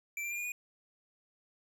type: tone with pitch steps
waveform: square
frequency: 2338 / 2368 / 2398 / 2429 / 2460 Hz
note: D7 / D7 / D7 / D#7 / D#7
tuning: -8 / +14 / +36 / -42 / -20 cents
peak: -36 dBFS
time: 0.17-0.52 s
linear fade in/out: 2 ms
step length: 70 ms
effects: none